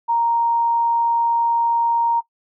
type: tone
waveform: sine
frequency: 932.3 Hz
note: A#5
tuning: in tune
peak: -15 dBFS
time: 0.08-2.21 s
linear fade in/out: 20 ms
effects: noise-tail reverb RT60 0.1 s tail -19 dB re dry